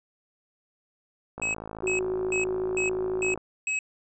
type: click train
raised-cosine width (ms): 1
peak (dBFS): -23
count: 109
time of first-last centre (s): 1.38-3.376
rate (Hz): 54.1
type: tone bursts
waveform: square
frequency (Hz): 2564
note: E7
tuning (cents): -49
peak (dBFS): -26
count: 6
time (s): 1.42-3.79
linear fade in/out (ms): 2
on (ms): 120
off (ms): 330
type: tone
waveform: sine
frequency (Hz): 370.9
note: F#4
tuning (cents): +4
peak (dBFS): -26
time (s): 1.83-3.35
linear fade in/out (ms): 5
effects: resampled to 22050 Hz